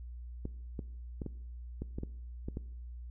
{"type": "clicks", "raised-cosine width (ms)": 3, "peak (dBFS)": -25, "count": 9, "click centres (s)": [0.454, 0.792, 1.218, 1.263, 1.82, 1.985, 2.034, 2.485, 2.571], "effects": ["noise-tail reverb RT60 0.8 s tail -20 dB re dry", "added 60 Hz sine -42 dBFS peak until 3.1 s"]}